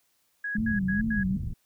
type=tone bursts; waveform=sine; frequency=1661.2 Hz; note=G#6; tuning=in tune; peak=-29 dBFS; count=4; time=0.44-1.233 s; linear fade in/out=5 ms; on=130 ms; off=91 ms
type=tone with vibrato; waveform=sine; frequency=204.9 Hz; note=G#3; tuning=23 cents flat; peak=-25 dBFS; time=0.55-1.37 s; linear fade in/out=5 ms; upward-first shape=sine; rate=2.4 Hz; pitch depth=160 cents each way
type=low-pass noise; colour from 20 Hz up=white; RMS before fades=-34 dBFS; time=0.58-1.54 s; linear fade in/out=5 ms; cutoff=150 Hz; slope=24 dB/octave
effects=white hiss -70 dBFS RMS until 1.65 s